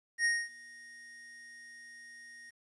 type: tone with ADSR envelope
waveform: square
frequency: 1864.7 Hz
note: A#6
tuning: in tune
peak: -26 dBFS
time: 0.18-2.51 s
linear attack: 66 ms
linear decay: 240 ms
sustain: -24 dB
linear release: 17 ms
effects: resampled to 24000 Hz + 11-bit